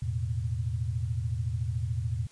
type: chord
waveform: sine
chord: E suspended fourth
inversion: none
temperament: just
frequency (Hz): 82.41 / 109.88 / 123.61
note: E2 / A2 / B2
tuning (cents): 0 / -2 / +2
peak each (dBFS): -33 / -31 / -33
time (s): 0.02-2.27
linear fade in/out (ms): 5
effects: white hiss -58 dBFS RMS until 2.31 s + resampled to 22050 Hz